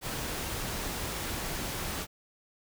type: noise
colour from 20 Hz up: pink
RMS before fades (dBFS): -35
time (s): 0.01-2.07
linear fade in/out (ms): 50
effects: none